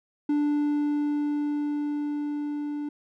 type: tone with level ramp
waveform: triangle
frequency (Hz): 293.7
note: D4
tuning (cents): 0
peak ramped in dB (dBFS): -19 to -27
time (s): 0.29-2.89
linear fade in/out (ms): 5
effects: none